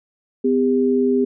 sine tone pair together, 253.1 / 401.7 Hz, B3 / G4, +43 / +42 cents, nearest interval minor sixth, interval 799 cents, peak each -17 dBFS, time 0.44-1.25 s, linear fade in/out 10 ms, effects none

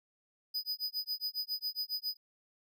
square tone with tremolo, 4978 Hz, D#8, in tune, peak -32 dBFS, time 0.54-2.17 s, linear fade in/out 10 ms, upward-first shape sine, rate 7.3 Hz, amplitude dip 100%, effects none

